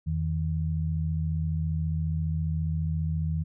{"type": "tone pair together", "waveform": "sine", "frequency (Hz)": [83.91, 158.6], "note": ["E2", "D#3"], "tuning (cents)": [31, 33], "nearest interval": "major seventh", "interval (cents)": 1102, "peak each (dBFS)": -28, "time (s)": [0.06, 3.44], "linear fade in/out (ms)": 20, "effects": []}